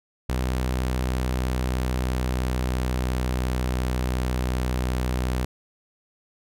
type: tone with pitch glide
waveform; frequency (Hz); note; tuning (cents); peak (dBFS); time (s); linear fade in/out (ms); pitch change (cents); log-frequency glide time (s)
sawtooth; 63.3 to 62.72; B1 to B1; +43 to +27; -19; 0.29-5.45; 5; -16; 0.5-4.18
effects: none